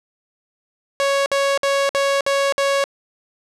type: tone bursts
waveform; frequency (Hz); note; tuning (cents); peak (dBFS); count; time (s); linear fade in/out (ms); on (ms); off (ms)
sawtooth; 555; C#5; +2; -12; 6; 1-2.84; 0; 260; 56
effects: low-pass 8000 Hz 12 dB/octave